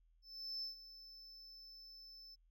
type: tone with ADSR envelope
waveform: triangle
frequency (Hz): 5274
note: E8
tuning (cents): 0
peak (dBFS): -38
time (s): 0.22-2.36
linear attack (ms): 400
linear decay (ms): 130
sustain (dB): -15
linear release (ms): 22
effects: tanh soft clip ceiling -37 dBFS + added 41 Hz sine -68 dBFS peak until 2.5 s